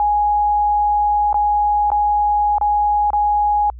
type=tone with dropouts; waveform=sine; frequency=830.6 Hz; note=G#5; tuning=in tune; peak=-13 dBFS; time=0-3.7 s; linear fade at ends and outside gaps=1 ms; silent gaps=1.329-1.343 / 1.903-1.917 / 2.583-2.612 / 3.104-3.132 s; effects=added 60 Hz sine -32 dBFS peak until 3.79 s